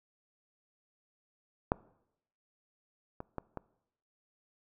clicks, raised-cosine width 1 ms, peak -12 / -26 / -22 / -24 dBFS, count 4, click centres 1.719 / 3.204 / 3.383 / 3.573 s, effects noise-tail reverb RT60 0.8 s tail -22 dB re dry

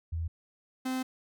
sine / 45% pulse tone pair in turn, 82.41 / 258.5 Hz, E2 / C4, 0 / -21 cents, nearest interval octave + minor sixth, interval 1979 cents, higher second, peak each -30 / -30 dBFS, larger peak neither, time 0.12-0.28 / 0.85-1.03 s, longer second, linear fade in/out 10 ms, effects none

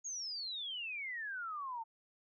sine exponential sweep, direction down, 6740 to 880 Hz, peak -39 dBFS, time 0.04-1.84 s, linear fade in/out 20 ms, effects none

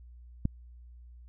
click, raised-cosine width 5 ms, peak -15 dBFS, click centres 0.454 s, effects added 60 Hz sine -48 dBFS peak until 1.28 s

